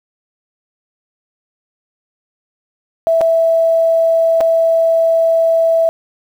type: tone with dropouts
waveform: sine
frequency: 658 Hz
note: E5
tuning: 3 cents flat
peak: -9 dBFS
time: 3.07-5.89 s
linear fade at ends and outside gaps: 0 ms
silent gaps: 3.209-3.214 / 4.406-4.41 s
effects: 7-bit